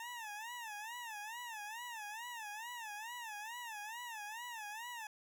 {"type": "tone with vibrato", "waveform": "20% pulse", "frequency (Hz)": 898, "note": "A5", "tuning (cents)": 35, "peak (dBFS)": -39, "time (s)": [0, 5.07], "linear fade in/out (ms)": 2, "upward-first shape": "sine", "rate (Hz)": 2.3, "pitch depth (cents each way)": 150, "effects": []}